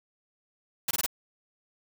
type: noise bursts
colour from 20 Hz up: white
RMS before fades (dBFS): -28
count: 4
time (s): 0.88-1.063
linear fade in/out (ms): 5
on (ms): 30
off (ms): 21
effects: none